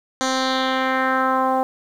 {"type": "tone with low-pass filter sweep", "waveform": "10% pulse", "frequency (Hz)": 261.6, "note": "C4", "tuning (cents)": 0, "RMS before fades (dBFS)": -20, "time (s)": [0.21, 1.63], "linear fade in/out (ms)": 0, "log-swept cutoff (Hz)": [6500, 780], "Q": 2.2, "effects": ["8-bit"]}